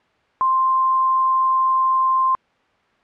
sine tone, 1048 Hz, C6, 2 cents sharp, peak -14 dBFS, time 0.41-2.35 s, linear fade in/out 0 ms, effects white hiss -59 dBFS RMS until 3.03 s + low-pass 2000 Hz 12 dB/octave

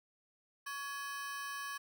40% pulse ring-modulated tone, 1400 Hz, F6, 4 cents sharp, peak -36 dBFS, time 0.66-1.78 s, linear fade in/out 10 ms, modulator 280 Hz, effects none

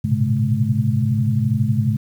sine tone cluster, 105.3 / 116 / 126.3 / 138.3 / 213.3 Hz, G#2 / A#2 / B2 / C#3 / G#3, +24 / -8 / +39 / -4 / +46 cents, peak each -22 dBFS, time 0.04-1.97 s, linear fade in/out 10 ms, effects 8-bit

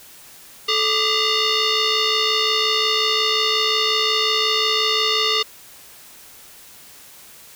sine tone with frequency modulation, 370.2 Hz, F#4, 1 cent sharp, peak -16 dBFS, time 0.68-5.43 s, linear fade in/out 10 ms, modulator 806 Hz, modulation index 5.6, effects white hiss -44 dBFS RMS until 7.55 s

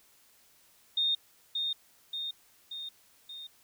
sine tone with echo, 3673 Hz, A#7, 26 cents flat, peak -25 dBFS, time 0.97-1.15 s, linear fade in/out 5 ms, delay 580 ms, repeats 4, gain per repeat -4 dB, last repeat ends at 3.47 s, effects white hiss -63 dBFS RMS until 3.63 s

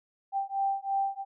sine beating tone pair, 784 / 787 Hz, G5 / G5, 0 / +7 cents, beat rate 3 Hz, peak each -30 dBFS, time 0.32-1.25 s, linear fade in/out 50 ms, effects none

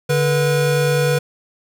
square tone pair together, 145.5 / 486.3 Hz, D3 / B4, -16 / -27 cents, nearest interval octave + major sixth, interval 2089 cents, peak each -18 dBFS, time 0.09-1.19 s, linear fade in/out 10 ms, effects none

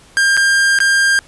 45% pulse tone with dropouts, 1600 Hz, G6, 35 cents sharp, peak -10 dBFS, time 0.17-1.19 s, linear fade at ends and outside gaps 0 ms, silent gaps 0.368-0.374 / 0.788-0.803 s, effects pink hiss -45 dBFS RMS until 1.27 s + resampled to 24000 Hz

